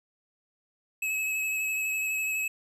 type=tone with vibrato; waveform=square; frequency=2577 Hz; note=E7; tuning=40 cents flat; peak=-28 dBFS; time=1.02-2.48 s; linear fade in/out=5 ms; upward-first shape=sine; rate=12 Hz; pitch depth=18 cents each way; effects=none